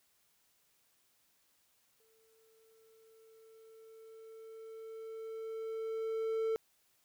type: tone with exponential growth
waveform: triangle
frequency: 445.8 Hz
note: A4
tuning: 23 cents sharp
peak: -28 dBFS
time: 2-6.56 s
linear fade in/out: 0 ms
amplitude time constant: 990 ms
effects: white hiss -73 dBFS RMS until 7.04 s